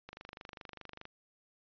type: click train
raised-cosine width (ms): 0.3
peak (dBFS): -30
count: 25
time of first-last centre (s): 0.09-1.054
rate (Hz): 24.9
effects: resampled to 11025 Hz